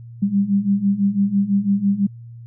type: beating tone pair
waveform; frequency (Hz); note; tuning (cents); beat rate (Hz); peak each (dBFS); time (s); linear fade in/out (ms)
sine; 195.6 / 201.6; G3 / G3; -4 / +49; 6; -20 / -17; 0.22-2.07; 10
effects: added 117 Hz sine -35 dBFS peak until 2.46 s